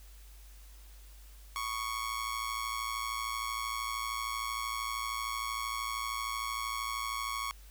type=tone with amplitude modulation; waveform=sawtooth; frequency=1108.7 Hz; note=C#6; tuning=in tune; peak=-27 dBFS; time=1.56-7.51 s; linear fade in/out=0 ms; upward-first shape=sine; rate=113 Hz; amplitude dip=70%; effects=added 50 Hz sine -50 dBFS peak until 7.7 s + white hiss -60 dBFS RMS until 7.7 s